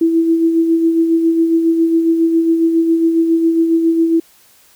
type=tone with tremolo; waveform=sine; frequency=329.6 Hz; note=E4; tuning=in tune; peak=-8 dBFS; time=0.01-4.2 s; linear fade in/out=5 ms; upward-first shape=sine; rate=7.3 Hz; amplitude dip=45%; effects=white hiss -49 dBFS RMS until 4.75 s